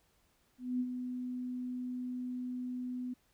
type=tone with ADSR envelope; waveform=sine; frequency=250 Hz; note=B3; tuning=21 cents sharp; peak=-29 dBFS; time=0.58-3.14 s; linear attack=220 ms; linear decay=54 ms; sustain=-7 dB; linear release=11 ms; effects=pink hiss -72 dBFS RMS until 3.33 s